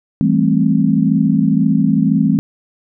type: chord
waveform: sine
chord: A minor seventh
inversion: second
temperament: just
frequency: 165 / 198 / 220 / 264 Hz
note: E3 / G3 / A3 / C4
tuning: +2 / +18 / 0 / +16 cents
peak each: -16 dBFS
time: 0.21-2.39 s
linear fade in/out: 0 ms
effects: none